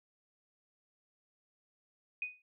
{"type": "tone with exponential decay", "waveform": "sine", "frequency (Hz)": 2489, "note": "D#7", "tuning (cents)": 0, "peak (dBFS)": -31, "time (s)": [2.22, 2.42], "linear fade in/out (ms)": 2, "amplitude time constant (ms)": 42, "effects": []}